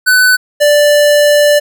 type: tone pair in turn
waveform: square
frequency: 1502 / 587.5 Hz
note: F#6 / D5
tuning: +26 / +1 cents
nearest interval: octave + major third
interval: 1625 cents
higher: first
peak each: -6 dBFS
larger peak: neither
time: 0.06-0.37 / 0.6-1.6 s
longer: second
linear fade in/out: 20 ms
effects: none